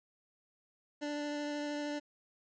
25% pulse tone with vibrato, 293.7 Hz, D4, in tune, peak -32 dBFS, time 1.01-2 s, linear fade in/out 20 ms, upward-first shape triangle, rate 13 Hz, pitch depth 12 cents each way, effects resampled to 16000 Hz + 11-bit

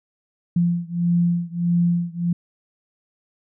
sine beating tone pair, 172.1 / 173.7 Hz, F3 / F3, -25 / -9 cents, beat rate 1.6 Hz, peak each -20 / -21 dBFS, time 0.56-2.33 s, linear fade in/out 5 ms, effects none

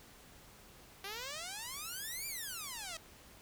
5% pulse exponential two-way sweep, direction up then down, 382.2 to 2405 to 628 Hz, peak -30 dBFS, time 1.04-2.97 s, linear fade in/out 2 ms, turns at 2.27 s, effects pink hiss -58 dBFS RMS until 3.41 s

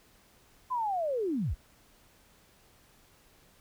sine linear sweep, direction down, 1038 to 36.39 Hz, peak -28 dBFS, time 0.7-1.55 s, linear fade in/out 20 ms, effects pink hiss -62 dBFS RMS until 3.6 s

